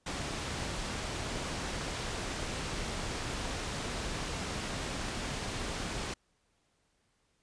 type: low-pass noise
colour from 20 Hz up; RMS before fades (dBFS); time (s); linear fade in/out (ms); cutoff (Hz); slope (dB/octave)
pink; -37; 0.06-6.14; 5; 8000; 12
effects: pink hiss -74 dBFS RMS until 7.42 s + resampled to 22050 Hz